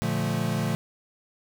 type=chord; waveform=square; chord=Bb major seventh; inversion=none; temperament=equal; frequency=116.54 / 146.83 / 174.61 / 220 Hz; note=Bb2 / D3 / F3 / A3; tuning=0 / 0 / 0 / 0 cents; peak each=-31 dBFS; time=0.02-0.75 s; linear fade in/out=0 ms; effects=none